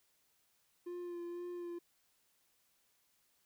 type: tone with vibrato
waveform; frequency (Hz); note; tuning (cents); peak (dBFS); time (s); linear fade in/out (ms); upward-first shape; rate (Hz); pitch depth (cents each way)
triangle; 349.2; F4; 0; -39; 0.86-1.79; 10; sine; 2; 21
effects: white hiss -75 dBFS RMS until 3.45 s